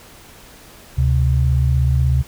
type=tone pair together; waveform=sine; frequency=72.3 / 128.82 Hz; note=D2 / C3; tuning=-27 / -27 cents; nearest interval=minor seventh; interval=1000 cents; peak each=-15 / -16 dBFS; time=0.97-2.23 s; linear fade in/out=20 ms; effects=pink hiss -43 dBFS RMS until 2.27 s